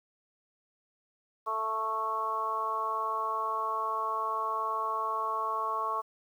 harmonic tone, 220.6 Hz, A3, 5 cents sharp, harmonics 2 / 3 / 4 / 5 / 6, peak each -41 / -40 / -38 / -30 / -42 dBFS, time 1.46-6.02 s, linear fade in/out 20 ms, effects 10-bit

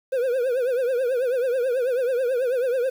triangle tone with vibrato, 503 Hz, B4, 32 cents sharp, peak -18 dBFS, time 0.12-2.9 s, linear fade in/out 10 ms, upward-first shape triangle, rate 9.2 Hz, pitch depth 140 cents each way, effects 8-bit

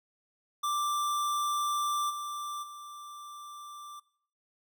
square tone with level steps, 1178 Hz, D6, 5 cents sharp, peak -29 / -36 / -44 dBFS, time 0.63-4 s, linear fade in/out 10 ms, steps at 2.09 / 2.62 s, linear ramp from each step 20 ms, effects noise-tail reverb RT60 0.7 s tail -22 dB re dry

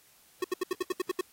square tone bursts, 366.1 Hz, F#4, 18 cents flat, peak -27 dBFS, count 9, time 0.42-1.211 s, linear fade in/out 5 ms, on 23 ms, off 73 ms, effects white hiss -61 dBFS RMS until 1.32 s + AAC 48 kbps

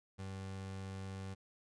30% pulse tone, 96.1 Hz, G2, 34 cents flat, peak -40 dBFS, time 0.18-1.35 s, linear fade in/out 20 ms, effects resampled to 22050 Hz

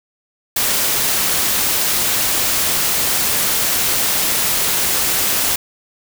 white noise, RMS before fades -17 dBFS, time 0.56-5.56 s, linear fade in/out 5 ms, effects none

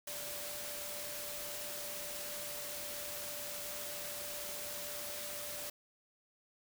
sine tone in noise, 587.3 Hz, D5, in tune, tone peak -49 dBFS, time 0.07-5.7 s, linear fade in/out 5 ms, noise white, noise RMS -43 dBFS, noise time 0.07-5.7 s, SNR -9 dB, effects none

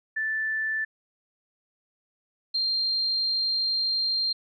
sine tone pair in turn, 1759 / 4184 Hz, A6 / C8, -1 / -1 cents, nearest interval octave + minor third, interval 1500 cents, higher second, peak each -25 / -23 dBFS, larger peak second, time 0.16-0.85 / 2.54-4.33 s, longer second, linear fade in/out 10 ms, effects none

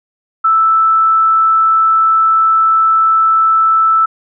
sine tone, 1318.5 Hz, E6, in tune, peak -7 dBFS, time 0.44-4.06 s, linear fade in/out 10 ms, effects none

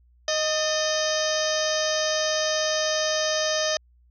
harmonic tone with a mistuned harmonic, 622.3 Hz, D#5, in tune, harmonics 1 / 2 / 3 / 4 / 5 / 6 / 7 / 8 / 9 / 10, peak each -25 / -34 / -31 / -38 / -33 / -34 / -40 / -31 / -34 / -32 dBFS, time 0.28-3.77 s, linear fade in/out 2 ms, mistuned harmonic 3, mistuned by -67 cents, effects added 60 Hz sine -55 dBFS peak until 4.1 s

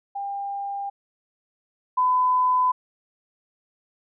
sine tone pair in turn, 799 / 1006.7 Hz, G5 / B5, +33 / +33 cents, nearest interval major third, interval 400 cents, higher second, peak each -27 / -17 dBFS, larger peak second, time 0.15-0.9 / 1.97-2.72 s, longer neither, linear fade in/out 10 ms, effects none

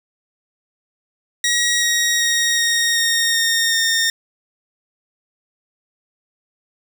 15% pulse tone with pitch steps, 1900 / 1888 / 1876 / 1864.1 / 1852.3 / 1840.6 / 1828.9 Hz, A#6 / A#6 / A#6 / A#6 / A#6 / A#6 / A#6, +33 / +22 / +11 / -1 / -12 / -22 / -34 cents, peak -9 dBFS, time 1.44-4.1 s, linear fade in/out 2 ms, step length 380 ms, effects none

